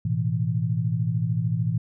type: chord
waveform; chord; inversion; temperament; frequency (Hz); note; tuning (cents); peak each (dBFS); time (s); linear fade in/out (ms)
sine; A suspended second; none; equal with one note detuned; 110 / 123.47 / 163.49; A2 / B2 / E3; 0 / 0 / -14; -26; 0.05-1.78; 5
effects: none